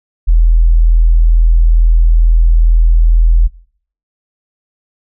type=tone; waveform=sine; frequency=41.12 Hz; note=E1; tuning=4 cents flat; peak=-4 dBFS; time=0.27-3.48 s; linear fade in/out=20 ms; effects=noise-tail reverb RT60 0.6 s tail -22 dB re dry